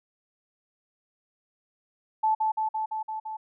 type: tone with echo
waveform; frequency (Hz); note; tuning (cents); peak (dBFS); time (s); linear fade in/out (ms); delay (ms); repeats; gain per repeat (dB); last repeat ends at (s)
sine; 872; A5; -16; -20; 2.23-2.35; 10; 170; 6; -2; 3.37
effects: none